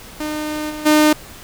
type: tone with level steps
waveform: sawtooth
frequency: 304.2 Hz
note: D#4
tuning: 39 cents flat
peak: -18 / -23 / -6 dBFS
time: 0.2-1.13 s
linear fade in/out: 5 ms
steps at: 0.69 / 0.85 s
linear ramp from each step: 20 ms
effects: pink hiss -38 dBFS RMS until 1.43 s